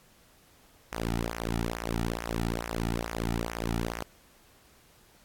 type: tone with flanger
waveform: sawtooth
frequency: 57.2 Hz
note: A#1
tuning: 32 cents flat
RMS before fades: -32 dBFS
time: 0.92-4.03 s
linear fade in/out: 0 ms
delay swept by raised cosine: 0.23 to 1.93 ms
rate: 2.3 Hz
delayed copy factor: -0.85
effects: pink hiss -60 dBFS RMS until 5.24 s + AAC 64 kbps